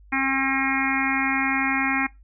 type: harmonic tone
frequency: 269 Hz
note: C4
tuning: 48 cents sharp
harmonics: 1 / 3 / 4 / 5 / 6 / 7 / 8 / 9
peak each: -26 / -30 / -31 / -32 / -31 / -29 / -27 / -29 dBFS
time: 0.12-2.07 s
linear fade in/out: 10 ms
effects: noise-tail reverb RT60 0.2 s tail -20 dB re dry + added 50 Hz sine -47 dBFS peak until 2.23 s